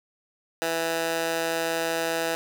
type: tone with high-pass filter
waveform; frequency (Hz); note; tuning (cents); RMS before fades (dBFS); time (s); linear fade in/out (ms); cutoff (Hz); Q
15% pulse; 164.81; E3; 0; -27; 0.62-2.35; 0; 560; 0.83
effects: none